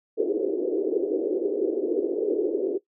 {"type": "band-pass noise", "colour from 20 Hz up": "white", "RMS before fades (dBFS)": -25, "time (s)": [0.17, 2.78], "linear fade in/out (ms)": 20, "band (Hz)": [330, 450], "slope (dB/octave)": 48, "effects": ["noise-tail reverb RT60 0.1 s tail -17 dB re dry"]}